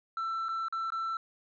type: tone with dropouts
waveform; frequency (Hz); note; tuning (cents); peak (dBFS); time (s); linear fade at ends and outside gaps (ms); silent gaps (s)
sine; 1336; E6; +23; -28; 0.17-1.17; 2; 0.485-0.49 / 0.684-0.725 / 0.903-0.921
effects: tanh soft clip ceiling -30 dBFS